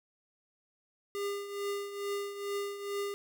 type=tone with tremolo; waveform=square; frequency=403.3 Hz; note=G4; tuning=49 cents sharp; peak=-32 dBFS; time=1.15-3.14 s; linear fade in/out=0 ms; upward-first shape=triangle; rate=2.3 Hz; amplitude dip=70%; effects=none